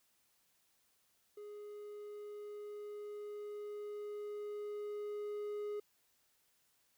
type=tone with level ramp; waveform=triangle; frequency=415.9 Hz; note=G#4; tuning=2 cents sharp; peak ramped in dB=-45 to -36 dBFS; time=1.37-5.8 s; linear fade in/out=5 ms; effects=white hiss -75 dBFS RMS until 6.97 s